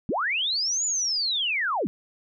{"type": "linear two-way sweep", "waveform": "sine", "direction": "up then down", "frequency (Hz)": [151.4, 7040, 151.4], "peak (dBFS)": -23, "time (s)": [0.09, 1.87], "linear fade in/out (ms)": 0, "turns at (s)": 0.85, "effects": []}